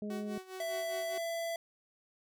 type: harmonic tone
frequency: 208.7 Hz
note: G#3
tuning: 9 cents sharp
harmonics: 1 / 2 / 3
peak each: -37 / -43 / -47 dBFS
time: 0.02-0.38 s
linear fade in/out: 2 ms
type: tone with tremolo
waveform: sawtooth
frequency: 374.8 Hz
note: F#4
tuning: 22 cents sharp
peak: -37 dBFS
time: 0.1-1.18 s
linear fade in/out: 2 ms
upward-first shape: sine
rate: 4.9 Hz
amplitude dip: 80%
type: tone with pitch glide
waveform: square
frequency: 664 to 669 Hz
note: E5 to E5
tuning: +12 to +25 cents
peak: -35 dBFS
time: 0.6-1.56 s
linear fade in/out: 2 ms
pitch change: +13 cents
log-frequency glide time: 1.08-1.13 s
effects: none